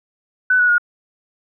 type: tone with pitch steps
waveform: sine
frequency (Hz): 1500 / 1467.4 / 1435.6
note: F#6 / F#6 / F6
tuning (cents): +23 / -15 / +47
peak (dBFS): -11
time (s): 0.5-0.782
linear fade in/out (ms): 5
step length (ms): 94
effects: none